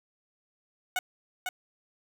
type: tone with echo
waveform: 15% pulse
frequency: 735 Hz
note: F#5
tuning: 12 cents flat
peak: -20 dBFS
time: 0.96-0.99 s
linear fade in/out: 2 ms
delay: 500 ms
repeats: 1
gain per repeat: -4 dB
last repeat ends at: 1.49 s
effects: none